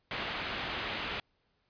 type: low-pass noise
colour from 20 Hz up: white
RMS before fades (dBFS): -37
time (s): 0.11-1.2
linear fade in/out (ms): 2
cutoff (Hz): 3400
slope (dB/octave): 24
effects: pink hiss -75 dBFS RMS until 1.69 s + resampled to 11025 Hz